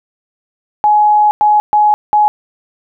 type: tone bursts at uneven times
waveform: sine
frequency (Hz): 841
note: G#5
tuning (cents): +22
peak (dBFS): -6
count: 4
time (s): 0.84-1.31 / 1.41-1.6 / 1.73-1.94 / 2.13-2.28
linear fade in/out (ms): 0
effects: none